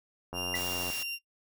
35% pulse tone with pitch glide, 2794 to 2773 Hz, F7 to F7, 0 to -13 cents, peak -31 dBFS, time 0.33-1.19 s, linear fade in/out 50 ms, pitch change -13 cents, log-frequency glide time 0.68-0.99 s
click train, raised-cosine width 1 ms, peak -24 dBFS, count 52, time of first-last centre 0.33-0.901 s, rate 89.3 Hz
triangle tone with exponential decay, 1975.5 Hz, B6, in tune, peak -26 dBFS, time 0.54-0.63 s, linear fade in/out 2 ms, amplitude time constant 18 ms
white noise, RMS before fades -39 dBFS, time 0.55-1.03 s, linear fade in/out 2 ms
effects noise-tail reverb RT60 0.1 s tail -19 dB re dry

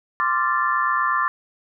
sine chord, D minor seventh, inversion third, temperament equal with one note detuned, 1046.5 / 1174.7 / 1375.3 / 1760 Hz, C6 / D6 / F6 / A6, 0 / 0 / -27 / 0 cents, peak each -23 / -22 / -27 / -24 dBFS, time 0.2-1.28 s, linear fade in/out 0 ms, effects none

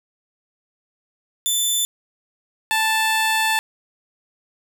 15% pulse tone pair in turn, 3520 / 880 Hz, A7 / A5, 0 / 0 cents, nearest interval 2 octaves, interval 2400 cents, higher first, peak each -11 dBFS, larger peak neither, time 1.46-1.85 / 2.71-3.59 s, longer second, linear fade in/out 0 ms, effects 7-bit

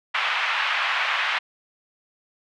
white band-pass noise, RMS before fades -24 dBFS, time 0.14-1.39 s, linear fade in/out 10 ms, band 860 to 2800 Hz, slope 24 dB/octave, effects none

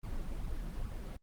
brown noise with flanger, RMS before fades -38 dBFS, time 0.03-1.17 s, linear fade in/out 10 ms, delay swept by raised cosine 0.77 to 5.57 ms, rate 2.4 Hz, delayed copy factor +0.7, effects Opus 24 kbps

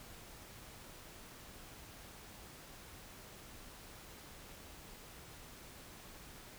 silence, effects pink hiss -54 dBFS RMS until 6.58 s

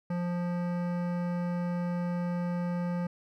sine tone with hard clipping, 175.5 Hz, F3, 9 cents sharp, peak -31 dBFS, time 0.1-3.07 s, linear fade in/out 5 ms, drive 16 dB, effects none

